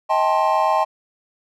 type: chord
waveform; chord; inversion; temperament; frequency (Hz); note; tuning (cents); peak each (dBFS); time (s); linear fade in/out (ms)
triangle; A half-diminished seventh; second; just; 633.6 / 792 / 880 / 1056; Eb5 / G5 / A5 / C6; +31 / +18 / 0 / +16; -19; 0.09-0.85; 20
effects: none